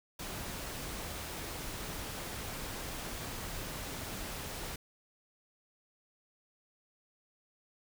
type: noise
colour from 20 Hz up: pink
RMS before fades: -41 dBFS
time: 0.19-4.76 s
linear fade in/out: 5 ms
effects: none